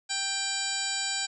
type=harmonic tone with a mistuned harmonic; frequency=784 Hz; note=G5; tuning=in tune; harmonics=1 / 2 / 3 / 4 / 5 / 6 / 7 / 9 / 10; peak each=-40 / -36 / -39 / -39 / -36 / -35 / -41 / -35 / -36 dBFS; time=0.09-1.27 s; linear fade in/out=20 ms; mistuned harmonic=3; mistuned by=+19 cents; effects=none